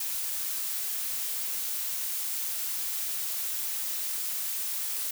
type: noise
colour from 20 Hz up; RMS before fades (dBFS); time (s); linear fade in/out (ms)
blue; -32; 0-5.11; 5
effects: none